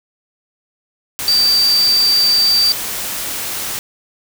sine tone in noise, 4649 Hz, D8, 18 cents flat, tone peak -10 dBFS, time 1.28-2.72 s, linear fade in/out 0 ms, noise white, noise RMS -23 dBFS, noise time 1.19-3.79 s, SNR +10 dB, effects none

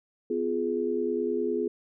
sine chord, F diminished, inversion second, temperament just, 251.4 / 349.2 / 419.1 Hz, Cb4 / F4 / Ab4, +31 / 0 / +16 cents, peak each -32 / -30 / -28 dBFS, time 0.3-1.68 s, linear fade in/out 5 ms, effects none

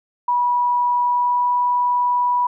sine tone with pitch glide, 974 to 979.6 Hz, B5 to B5, -24 to -14 cents, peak -15 dBFS, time 0.28-2.47 s, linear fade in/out 5 ms, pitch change +10 cents, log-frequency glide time 1.04-1.52 s, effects none

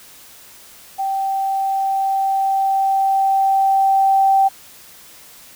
sine tone with level ramp, 778 Hz, G5, 13 cents flat, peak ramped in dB -18 to -10 dBFS, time 0.98-4.49 s, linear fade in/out 20 ms, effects white hiss -43 dBFS RMS until 5.55 s

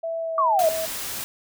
sine tone with pitch glide, 659.3 to 645.4 Hz, E5 to E5, 0 to -37 cents, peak -25 dBFS, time 0.03-0.86 s, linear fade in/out 10 ms, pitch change -37 cents, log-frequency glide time 0.19-0.44 s
sine exponential sweep, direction down, 1174.7 to 607 Hz, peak -17 dBFS, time 0.38-0.69 s, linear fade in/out 2 ms
white noise, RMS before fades -31 dBFS, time 0.59-1.24 s, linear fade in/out 0 ms
effects none

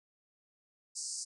white band-pass noise, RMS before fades -40 dBFS, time 0.95-1.25 s, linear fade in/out 20 ms, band 4600 to 9200 Hz, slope 96 dB/octave, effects none

